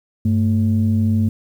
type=tone pair together; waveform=sine; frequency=98.9 / 222 Hz; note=G2 / A3; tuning=+16 / +16 cents; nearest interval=octave + major second; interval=1400 cents; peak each=-15 / -16 dBFS; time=0.25-1.29 s; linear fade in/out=5 ms; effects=tanh soft clip ceiling -8 dBFS + 8-bit